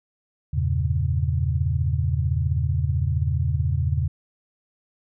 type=chord; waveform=sine; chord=E diminished seventh; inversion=none; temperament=equal with one note detuned; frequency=82.41 / 98 / 116.54 / 137.71 Hz; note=E2 / G2 / Bb2 / Db3; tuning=0 / 0 / 0 / -11 cents; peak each=-23 / -28 / -27 / -25 dBFS; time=0.53-4.08 s; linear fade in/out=10 ms; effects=none